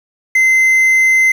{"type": "tone with quantisation", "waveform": "triangle", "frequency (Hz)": 2065, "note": "C7", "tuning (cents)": -23, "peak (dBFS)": -6, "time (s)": [0.35, 1.32], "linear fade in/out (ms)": 5, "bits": 6, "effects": []}